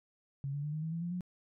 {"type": "tone with pitch steps", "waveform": "sine", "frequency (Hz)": [138.59, 143.81, 149.23, 154.84, 160.68, 166.73, 173.01, 179.52], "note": ["C#3", "D3", "D3", "D#3", "E3", "E3", "F3", "F3"], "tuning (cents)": [0, -36, 28, -8, -44, 20, -16, 48], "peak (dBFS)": -34, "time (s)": [0.44, 1.208], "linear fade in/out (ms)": 0, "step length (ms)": 96, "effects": []}